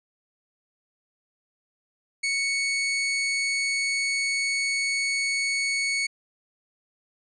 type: tone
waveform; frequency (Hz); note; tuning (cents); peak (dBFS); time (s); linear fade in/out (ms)
sawtooth; 2219; C#7; +1; -20; 2.23-6.07; 10
effects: resampled to 22050 Hz